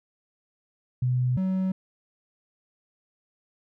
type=tone pair in turn; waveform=sine / triangle; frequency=125.6 / 188.19 Hz; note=B2 / F#3; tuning=+30 / +30 cents; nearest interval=perfect fifth; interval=700 cents; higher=second; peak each=-21 dBFS; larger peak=neither; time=1.02-1.37 / 1.37-1.72 s; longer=neither; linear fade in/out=5 ms; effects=none